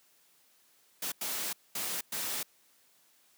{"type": "noise bursts at uneven times", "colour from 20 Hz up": "white", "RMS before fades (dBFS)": -35, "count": 4, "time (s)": [[1.02, 1.12], [1.21, 1.53], [1.75, 2.01], [2.12, 2.43]], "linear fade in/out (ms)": 5, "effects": ["white hiss -66 dBFS RMS until 3.37 s", "high-pass 150 Hz 12 dB/octave"]}